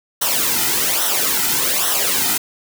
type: noise with flanger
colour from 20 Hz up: white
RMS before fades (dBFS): -18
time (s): 0.21-2.38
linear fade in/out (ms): 10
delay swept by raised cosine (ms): 0.42 to 1.82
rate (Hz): 1.2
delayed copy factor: -0.7
effects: none